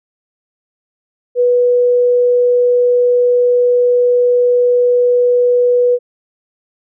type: tone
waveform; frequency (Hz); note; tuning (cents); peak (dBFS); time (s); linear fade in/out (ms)
sine; 490; B4; -14; -8; 1.35-5.99; 50
effects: none